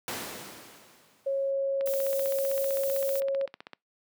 pink noise with exponential decay, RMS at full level -32 dBFS, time 0.08-1.51 s, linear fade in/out 1 ms, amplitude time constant 310 ms
sine tone, 547 Hz, C#5, 23 cents flat, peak -25 dBFS, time 1.26-3.46 s, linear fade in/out 10 ms
click train, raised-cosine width 0.3 ms, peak -25 dBFS, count 31, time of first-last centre 1.81-3.733 s, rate 15.6 Hz
violet noise, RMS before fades -36 dBFS, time 1.86-3.2 s, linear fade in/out 0 ms
effects noise-tail reverb RT60 0.2 s tail -26 dB re dry + high-pass 200 Hz 12 dB/octave

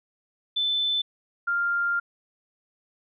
sine tone pair in turn, 3520 / 1396.9 Hz, A7 / F6, 0 / 0 cents, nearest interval octave + major third, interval 1600 cents, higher first, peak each -22 dBFS, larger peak neither, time 0.56-1.02 / 1.47-2 s, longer second, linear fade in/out 10 ms, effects none

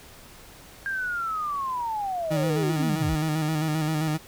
sine linear sweep, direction down, 1614 to 41.54 Hz, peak -26 dBFS, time 0.86-3.15 s, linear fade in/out 0 ms
30% pulse tone with vibrato, 155.56 Hz, D#3, in tune, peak -21 dBFS, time 2.3-4.18 s, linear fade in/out 20 ms, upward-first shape square, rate 7.6 Hz, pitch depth 39 cents each way
effects pink hiss -48 dBFS RMS until 4.27 s

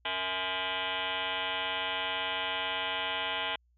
sine tone with frequency modulation, 1975.5 Hz, B6, in tune, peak -30 dBFS, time 0.05-3.56 s, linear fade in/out 5 ms, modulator 189 Hz, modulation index 7.3, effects added 60 Hz sine -65 dBFS peak until 3.77 s

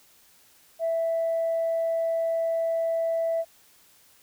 sine tone, 660 Hz, E5, 2 cents sharp, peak -22 dBFS, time 0.79-3.45 s, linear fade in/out 50 ms, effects tanh soft clip ceiling -19 dBFS + white hiss -58 dBFS RMS until 4.22 s

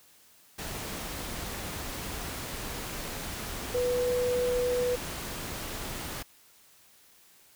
sine tone in noise, 493.9 Hz, B4, in tune, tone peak -25 dBFS, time 3.74-4.96 s, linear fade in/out 10 ms, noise pink, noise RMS -37 dBFS, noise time 0.58-6.23 s, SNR +9 dB, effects white hiss -59 dBFS RMS until 7.55 s

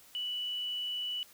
sine tone, 2960 Hz, F#7, in tune, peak -33 dBFS, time 0.15-1.23 s, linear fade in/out 0 ms, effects white hiss -58 dBFS RMS until 1.33 s

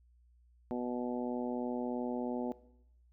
harmonic tone, 123 Hz, B2, 7 cents flat, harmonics 2 / 3 / 4 / 5 / 6 / 7, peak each -36 / -40 / -42 / -44 / -46 / -47 dBFS, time 0.71-2.52 s, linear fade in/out 0 ms, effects noise-tail reverb RT60 0.8 s tail -19 dB re dry + added 60 Hz sine -62 dBFS peak until 3.12 s

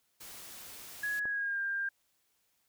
white noise, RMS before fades -48 dBFS, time 0.2-1.2 s, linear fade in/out 10 ms
sine tone with pitch glide, 1675 to 1596.6 Hz, G#6 to G6, +14 to +31 cents, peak -31 dBFS, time 1.03-1.89 s, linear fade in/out 5 ms, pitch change -83 cents, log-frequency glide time 1.23-1.6 s
click, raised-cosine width 1 ms, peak -32 dBFS, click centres 1.255 s
effects white hiss -75 dBFS RMS until 2.68 s

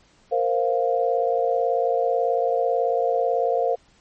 sine chord, Bb suspended second, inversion none, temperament just, 466.2 / 524.4 / 699.2 Hz, Bb4 / C5 / F5, 0 / +4 / +2 cents, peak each -23 dBFS, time 0.31-3.76 s, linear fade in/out 20 ms, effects pink hiss -58 dBFS RMS until 4 s + MP3 32 kbps

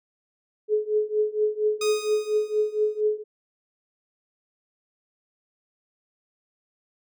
sine tone with tremolo, 425.6 Hz, G#4, 42 cents sharp, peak -17 dBFS, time 0.68-3.24 s, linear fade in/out 50 ms, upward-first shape triangle, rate 4.3 Hz, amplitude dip 95%
10% pulse tone with exponential decay, 1244.5 Hz, D#6, in tune, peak -19 dBFS, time 1.81-3.01 s, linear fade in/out 5 ms, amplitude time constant 260 ms
effects none

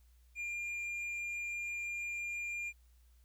triangle tone with tanh clipping, 2401 Hz, D7, 38 cents sharp, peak -38 dBFS, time 0.35-2.73 s, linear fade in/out 50 ms, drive 9 dB, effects added 60 Hz sine -61 dBFS peak until 3.24 s + white hiss -75 dBFS RMS until 3.24 s

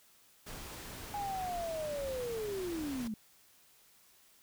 pink noise, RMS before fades -46 dBFS, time 0.46-3.08 s, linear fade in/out 10 ms
sine linear sweep, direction down, 830 to 207.7 Hz, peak -35 dBFS, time 1.14-3.14 s, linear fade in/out 2 ms
effects white hiss -64 dBFS RMS until 4.42 s

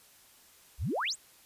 sine exponential sweep, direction up, 48.13 to 9397 Hz, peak -29 dBFS, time 0.78-1.16 s, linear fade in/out 50 ms, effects white hiss -59 dBFS RMS until 1.45 s + resampled to 32000 Hz

